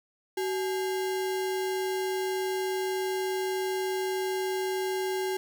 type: tone with sample-and-hold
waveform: sine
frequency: 376.7 Hz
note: F#4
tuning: 31 cents sharp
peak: -27 dBFS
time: 0.37-5.37 s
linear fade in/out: 5 ms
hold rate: 1225 Hz
effects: none